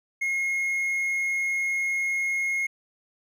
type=tone; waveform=triangle; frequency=2155 Hz; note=C#7; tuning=49 cents flat; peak=-22 dBFS; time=0.21-2.67 s; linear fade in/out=10 ms; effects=none